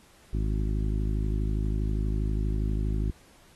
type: harmonic tone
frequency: 52.4 Hz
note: G#1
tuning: 16 cents sharp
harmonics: 1 / 2 / 3 / 4 / 5 / 6 / 7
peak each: -26 / -32 / -36 / -38 / -40 / -42 / -43 dBFS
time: 0.33-3.11 s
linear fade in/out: 5 ms
effects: pink hiss -58 dBFS RMS until 3.55 s + AAC 32 kbps